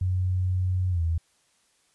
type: tone with pitch glide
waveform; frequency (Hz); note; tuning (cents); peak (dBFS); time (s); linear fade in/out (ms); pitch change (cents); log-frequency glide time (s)
sine; 92 to 82.44; F#2 to E2; -9 to +1; -22; 0.01-1.18; 5; -190; 0.9-1.02
effects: white hiss -66 dBFS RMS until 1.94 s + resampled to 24000 Hz